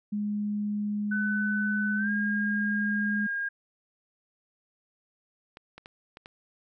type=tone; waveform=sine; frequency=207.7 Hz; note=G#3; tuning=in tune; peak=-27 dBFS; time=0.12-3.27 s; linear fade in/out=10 ms
type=tone with pitch glide; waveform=sine; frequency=1504 to 1621.3 Hz; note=F#6 to G#6; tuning=+28 to -42 cents; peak=-28 dBFS; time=1.11-3.49 s; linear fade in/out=10 ms; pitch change=+130 cents; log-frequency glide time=1.96-2.1 s
type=clicks; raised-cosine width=0.3 ms; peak=-28 dBFS; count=5; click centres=5.571 / 5.78 / 5.859 / 6.171 / 6.259 s
effects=none